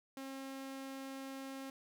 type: tone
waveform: sawtooth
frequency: 269.1 Hz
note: C4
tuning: 49 cents sharp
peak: -40 dBFS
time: 0.17-1.7 s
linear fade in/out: 2 ms
effects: none